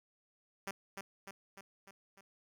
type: tone with echo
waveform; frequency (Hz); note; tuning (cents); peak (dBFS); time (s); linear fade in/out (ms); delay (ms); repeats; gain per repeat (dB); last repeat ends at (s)
5% pulse; 195.9; G3; -1; -27; 0.67-0.71; 2; 300; 5; -4; 2.21
effects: none